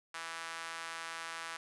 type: tone with high-pass filter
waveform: sawtooth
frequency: 164.81 Hz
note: E3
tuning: in tune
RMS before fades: -43 dBFS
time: 0.14-1.57 s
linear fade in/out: 5 ms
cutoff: 1300 Hz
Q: 1.5
effects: resampled to 24000 Hz + 10-bit